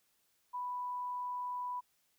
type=tone; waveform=sine; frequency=989 Hz; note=B5; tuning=2 cents sharp; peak=-36 dBFS; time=0.53-1.81 s; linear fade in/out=20 ms; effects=white hiss -75 dBFS RMS until 2.18 s